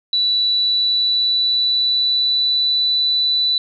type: tone with pitch glide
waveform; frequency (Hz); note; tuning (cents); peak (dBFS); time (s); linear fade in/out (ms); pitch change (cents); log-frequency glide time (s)
sine; 3951 to 3976; B7 to B7; 0 to +11; -14; 0.13-3.58; 2; +11; 0.5-2.95
effects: none